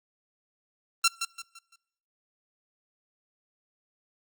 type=tone with echo; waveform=10% pulse; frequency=1359 Hz; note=F6; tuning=48 cents flat; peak=-11 dBFS; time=1.04-1.08 s; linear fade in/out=5 ms; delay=170 ms; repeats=4; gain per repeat=-9 dB; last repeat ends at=1.76 s; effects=noise-tail reverb RT60 0.8 s tail -23 dB re dry + Opus 32 kbps